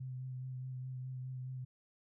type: tone with vibrato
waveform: sine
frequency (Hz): 128.7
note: C3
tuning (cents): -28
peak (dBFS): -40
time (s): 0-1.65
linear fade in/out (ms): 10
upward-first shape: sine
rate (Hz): 4.8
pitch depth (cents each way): 20
effects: none